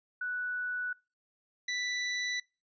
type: tone pair in turn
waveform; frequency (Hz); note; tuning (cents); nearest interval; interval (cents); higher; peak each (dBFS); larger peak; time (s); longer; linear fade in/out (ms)
sine / 25% pulse; 1480 / 1975.6; F#6 / B6; 0 / 0; perfect fourth; 500; second; -32 / -28; second; 0.21-0.93 / 1.68-2.4; neither; 5
effects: noise-tail reverb RT60 0.3 s tail -25 dB re dry + resampled to 16000 Hz